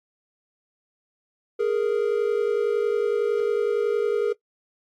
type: tone pair together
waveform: triangle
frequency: 415.3 / 466.2 Hz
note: G#4 / A#4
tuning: 0 / 0 cents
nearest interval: major second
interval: 200 cents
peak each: -21 dBFS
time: 1.59-4.33 s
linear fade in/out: 10 ms
effects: noise-tail reverb RT60 0.1 s tail -20 dB re dry + AAC 48 kbps